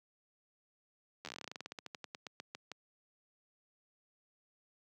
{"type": "slowing click train", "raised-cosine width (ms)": 0.2, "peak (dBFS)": -26, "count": 26, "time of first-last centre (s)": [1.25, 2.717], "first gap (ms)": 11, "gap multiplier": 1.12, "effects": ["high-pass 150 Hz 12 dB/octave"]}